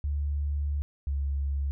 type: tone pair in turn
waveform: sine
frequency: 72.3 / 69.84 Hz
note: D2 / C#2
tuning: -27 / +14 cents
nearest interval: minor second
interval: 59 cents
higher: first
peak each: -26 dBFS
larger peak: neither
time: 0.04-0.82 / 1.07-1.71 s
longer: first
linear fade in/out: 0 ms
effects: none